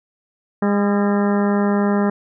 harmonic tone with a mistuned harmonic, 203.3 Hz, G#3, 37 cents flat, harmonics 1 / 2 / 3 / 4 / 5 / 6 / 7 / 8 / 9, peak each -16 / -22 / -26 / -28 / -30 / -32 / -33 / -34 / -35 dBFS, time 0.62-2.1 s, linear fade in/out 5 ms, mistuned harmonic 7, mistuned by -78 cents, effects none

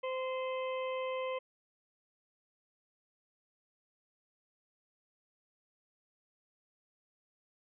harmonic tone, 518 Hz, C5, 17 cents flat, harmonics 1 / 2 / 4 / 5 / 6, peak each -35 / -41 / -47 / -49 / -51 dBFS, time 0.03-1.39 s, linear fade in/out 10 ms, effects none

